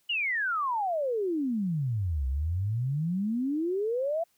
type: exponential two-way sweep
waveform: sine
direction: down then up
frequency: 2960 to 63.5 to 688 Hz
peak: -26 dBFS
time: 0.09-4.24 s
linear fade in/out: 10 ms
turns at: 2.27 s
effects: white hiss -70 dBFS RMS until 4.37 s